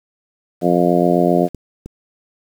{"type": "harmonic tone", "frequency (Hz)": 87.7, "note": "F2", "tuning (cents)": 8, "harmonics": [2, 3, 4, 5, 6, 7, 8], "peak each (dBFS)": [-18, -19, -18, -21, -23, -19, -20], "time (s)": [0.61, 1.49], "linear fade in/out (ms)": 50}
{"type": "clicks", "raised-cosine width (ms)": 3, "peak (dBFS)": -18, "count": 2, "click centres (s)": [1.547, 1.86]}
{"effects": ["7-bit"]}